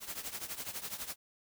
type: noise with tremolo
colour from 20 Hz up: white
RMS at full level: -38 dBFS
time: 0-1.16 s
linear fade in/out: 50 ms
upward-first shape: triangle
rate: 12 Hz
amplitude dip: 85%
effects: none